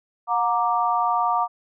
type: chord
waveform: sine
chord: Gb augmented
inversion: none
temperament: equal with one note detuned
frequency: 721.4 / 932.3 / 1174.7 Hz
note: Gb5 / Bb5 / D6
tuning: -44 / 0 / 0 cents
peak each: -23 dBFS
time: 0.27-1.48 s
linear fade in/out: 50 ms
effects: none